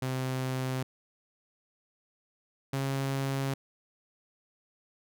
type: tone pair in turn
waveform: sawtooth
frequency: 130 / 136.05 Hz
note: C3 / C#3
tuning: -11 / -32 cents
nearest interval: minor second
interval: 79 cents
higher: second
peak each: -26 / -25 dBFS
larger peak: second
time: 0.02-0.83 / 2.73-3.54 s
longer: neither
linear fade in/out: 5 ms
effects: none